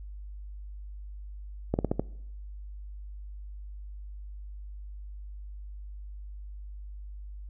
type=slowing click train; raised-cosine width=2 ms; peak=-12 dBFS; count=5; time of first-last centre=1.74-1.996 s; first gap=49 ms; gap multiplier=1.18; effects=noise-tail reverb RT60 0.8 s tail -23 dB re dry + added 50 Hz sine -39 dBFS peak until 7.49 s